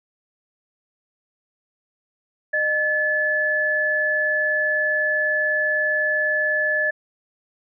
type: tone pair together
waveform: sine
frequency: 611 / 1726 Hz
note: D#5 / A6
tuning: -32 / -34 cents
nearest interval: octave + tritone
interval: 1798 cents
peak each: -25 / -19 dBFS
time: 2.53-6.91 s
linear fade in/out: 10 ms
effects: none